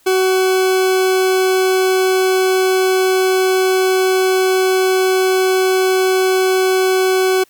40% pulse tone, 375.5 Hz, F#4, 26 cents sharp, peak -11 dBFS, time 0.06-7.44 s, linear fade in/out 10 ms, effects white hiss -53 dBFS RMS until 7.49 s

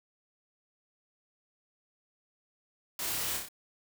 white noise with echo, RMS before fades -36 dBFS, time 2.99-3.37 s, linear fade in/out 2 ms, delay 29 ms, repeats 4, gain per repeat -3 dB, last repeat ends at 3.486 s, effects none

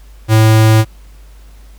square tone, 110 Hz, A2, in tune, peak -6 dBFS, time 0.28-0.85 s, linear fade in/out 50 ms, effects added 50 Hz sine -35 dBFS peak until 1.78 s + pink hiss -49 dBFS RMS until 1.78 s

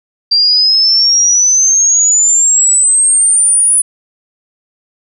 sine exponential sweep, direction up, 4699 to 9956 Hz, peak -6 dBFS, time 0.31-3.82 s, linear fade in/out 10 ms, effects none

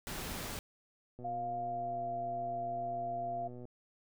pink noise, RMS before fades -41 dBFS, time 0.07-0.59 s, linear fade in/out 0 ms
click train, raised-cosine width 2 ms, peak -36 dBFS, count 304, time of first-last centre 1.19-3.653 s, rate 123 Hz
sine tone with pitch glide, 703 to 690.9 Hz, F5 to F5, +11 to -19 cents, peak -35 dBFS, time 1.24-3.48 s, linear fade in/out 10 ms, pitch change -30 cents, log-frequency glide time 1.57-2 s
effects none

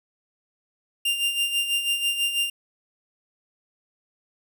45% pulse tone with tremolo, 2794 Hz, F7, in tune, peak -20 dBFS, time 1.05-2.5 s, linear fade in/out 5 ms, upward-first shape sine, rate 6.1 Hz, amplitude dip 60%, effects none

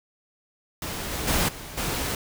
pink noise with level steps, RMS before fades -32 / -30 / -23 / -39 / -28 dBFS, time 0.82-2.15 s, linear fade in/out 2 ms, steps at 1.11 / 1.27 / 1.48 / 1.77 s, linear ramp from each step 10 ms, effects none

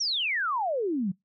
sine exponential sweep, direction down, 5870 to 173.1 Hz, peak -25 dBFS, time 0-1.12 s, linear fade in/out 10 ms, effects noise-tail reverb RT60 0.2 s tail -26 dB re dry

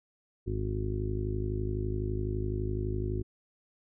harmonic tone, 51.91 Hz, G#1, in tune, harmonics 1 / 2 / 3 / 4 / 5 / 6 / 7 / 8, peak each -34 / -33 / -44 / -46 / -41 / -48 / -36 / -47 dBFS, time 0.46-3.23 s, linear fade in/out 20 ms, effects none

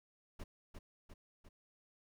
brown noise with echo, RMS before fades -45 dBFS, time 0.39-0.44 s, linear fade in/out 10 ms, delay 350 ms, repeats 3, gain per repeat -4 dB, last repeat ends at 1.49 s, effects none

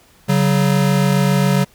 square tone pair together, 140.48 / 187.7 Hz, C#3 / F#3, +23 / +25 cents, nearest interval perfect fourth, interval 502 cents, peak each -16 dBFS, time 0.28-1.65 s, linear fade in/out 20 ms, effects pink hiss -51 dBFS RMS until 1.74 s

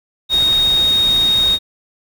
sine tone in noise, 3729 Hz, A#7, in tune, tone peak -11 dBFS, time 0.29-1.59 s, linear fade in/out 50 ms, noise pink, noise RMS -27 dBFS, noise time 0.29-1.59 s, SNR +13 dB, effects none

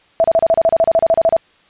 sine tone bursts, 659.3 Hz, E5, in tune, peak -8 dBFS, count 16, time 0.2-1.366 s, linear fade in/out 0 ms, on 41 ms, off 34 ms, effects white hiss -52 dBFS RMS until 1.69 s + resampled to 8000 Hz

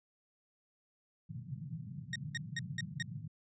white band-pass noise, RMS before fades -44 dBFS, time 1.29-3.28 s, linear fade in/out 10 ms, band 110 to 180 Hz, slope 48 dB/octave
sawtooth tone bursts, 1864.7 Hz, A#6, in tune, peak -31 dBFS, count 5, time 2.13-3.025 s, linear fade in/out 2 ms, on 27 ms, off 190 ms
effects resampled to 16000 Hz

